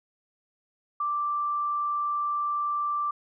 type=tone; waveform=sine; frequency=1174.7 Hz; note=D6; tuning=in tune; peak=-25 dBFS; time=1-3.11 s; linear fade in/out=5 ms; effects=none